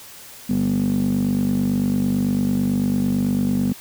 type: tone with band-pass filter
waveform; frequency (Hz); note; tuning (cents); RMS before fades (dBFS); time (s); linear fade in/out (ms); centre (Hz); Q
15% pulse; 49; G1; 0; -20; 0.49-3.73; 10; 230; 8.5
effects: white hiss -41 dBFS RMS until 3.8 s